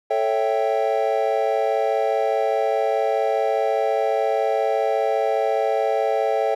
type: chord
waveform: triangle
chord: A dominant seventh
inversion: none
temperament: equal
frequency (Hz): 440 / 554.4 / 659.3 / 784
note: A4 / C#5 / E5 / G5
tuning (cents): 0 / 0 / 0 / 0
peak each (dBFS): -22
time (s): 0.1-6.55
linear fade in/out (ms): 10
effects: none